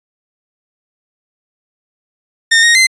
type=tone with pitch steps; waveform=sawtooth; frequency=1826 / 1867 / 2068 Hz; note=A#6 / A#6 / C7; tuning=-36 / +2 / -21 cents; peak=-3 dBFS; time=2.51-2.87 s; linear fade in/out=10 ms; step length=120 ms; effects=resampled to 22050 Hz